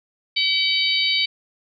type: harmonic tone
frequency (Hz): 762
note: G5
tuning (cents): -49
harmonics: 3 / 4 / 5 / 6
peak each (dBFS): -23 / -23 / -23 / -23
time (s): 0.36-1.26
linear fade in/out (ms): 10
effects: none